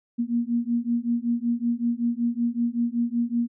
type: beating tone pair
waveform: sine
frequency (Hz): 234 / 239.3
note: A#3 / A#3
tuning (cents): +7 / +46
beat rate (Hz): 5.3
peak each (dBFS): -25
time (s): 0.18-3.48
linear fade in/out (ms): 20
effects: none